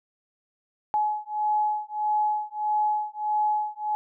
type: beating tone pair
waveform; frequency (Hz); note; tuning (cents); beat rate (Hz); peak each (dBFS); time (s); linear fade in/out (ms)
sine; 846 / 847.6; G#5 / G#5; +32 / +35; 1.6; -26; 0.94-3.95; 0
effects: none